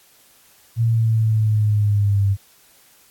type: linear sweep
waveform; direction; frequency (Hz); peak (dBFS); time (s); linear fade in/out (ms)
sine; down; 116.1 to 98; -14; 0.76-2.37; 50
effects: white hiss -53 dBFS RMS until 3.1 s + AAC 64 kbps